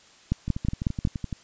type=two click trains; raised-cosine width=5 ms; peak=-17 / -10 dBFS; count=11 / 5; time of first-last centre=0.48-1.327 / 0.32-1.051 s; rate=11.8 / 5.47 Hz; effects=white hiss -54 dBFS RMS until 1.43 s + resampled to 16000 Hz